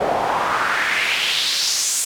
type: noise with band-pass filter sweep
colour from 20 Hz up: pink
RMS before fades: -20 dBFS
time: 0-2.05 s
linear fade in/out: 10 ms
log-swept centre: 590 to 8300 Hz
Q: 2.6
effects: none